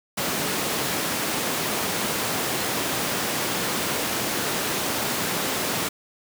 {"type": "high-pass noise", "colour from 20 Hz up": "pink", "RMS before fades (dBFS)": -26, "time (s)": [0.17, 5.89], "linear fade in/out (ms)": 10, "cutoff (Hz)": 190, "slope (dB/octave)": 12, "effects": []}